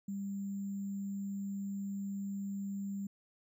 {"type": "tone with sample-and-hold", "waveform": "sine", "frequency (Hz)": 198.2, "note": "G3", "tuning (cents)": 19, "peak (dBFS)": -36, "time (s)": [0.08, 3.07], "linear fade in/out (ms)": 5, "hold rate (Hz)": 7350, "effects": []}